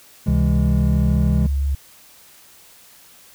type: chord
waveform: triangle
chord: C augmented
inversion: none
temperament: just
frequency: 130.81 / 163.52 / 204.4 Hz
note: C3 / E3 / G#3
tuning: 0 / -14 / -27 cents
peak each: -20 / -19 / -19 dBFS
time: 0.26-1.47 s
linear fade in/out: 10 ms
type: tone with vibrato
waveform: sine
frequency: 69.5 Hz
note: C#2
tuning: 5 cents sharp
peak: -17 dBFS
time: 0.28-1.75 s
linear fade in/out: 5 ms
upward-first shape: square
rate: 6 Hz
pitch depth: 15 cents each way
effects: white hiss -48 dBFS RMS until 3.34 s